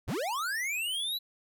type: linear sweep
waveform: square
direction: up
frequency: 39.77 to 4017 Hz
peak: -31 dBFS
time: 0.07-1.19 s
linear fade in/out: 20 ms
effects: none